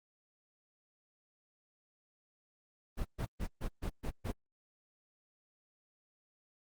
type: noise bursts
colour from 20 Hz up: brown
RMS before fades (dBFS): -35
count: 7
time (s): 2.97-4.324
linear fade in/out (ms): 20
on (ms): 82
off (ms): 130
effects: Opus 24 kbps